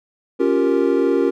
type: chord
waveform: triangle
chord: G half-diminished seventh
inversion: second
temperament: equal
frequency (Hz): 277.2 / 349.2 / 392 / 466.2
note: Db4 / F4 / G4 / Bb4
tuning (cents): 0 / 0 / 0 / 0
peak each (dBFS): -18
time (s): 0.39-1.31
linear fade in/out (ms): 20
effects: none